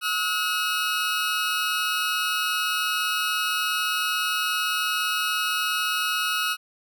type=tone pair together; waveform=20% pulse; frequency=1286 / 1443.5 Hz; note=E6 / F#6; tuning=-43 / -43 cents; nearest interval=major second; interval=200 cents; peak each=-21 dBFS; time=0.01-6.57 s; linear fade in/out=50 ms; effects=none